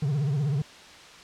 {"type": "tone with vibrato", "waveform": "triangle", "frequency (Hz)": 142.7, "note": "D3", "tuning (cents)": -49, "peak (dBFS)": -21, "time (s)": [0.02, 0.62], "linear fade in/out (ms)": 5, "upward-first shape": "triangle", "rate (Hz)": 16, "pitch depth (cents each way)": 190, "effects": ["white hiss -47 dBFS RMS until 1.23 s", "low-pass 5000 Hz 12 dB/octave"]}